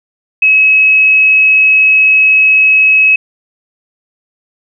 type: tone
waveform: sine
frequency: 2566 Hz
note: E7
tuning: 47 cents flat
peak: -4 dBFS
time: 0.42-3.16 s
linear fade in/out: 5 ms
effects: none